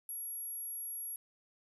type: tone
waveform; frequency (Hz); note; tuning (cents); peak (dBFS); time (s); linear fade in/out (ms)
sine; 11270; F9; +15; -36; 0.09-1.16; 2
effects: tanh soft clip ceiling -38 dBFS + 11-bit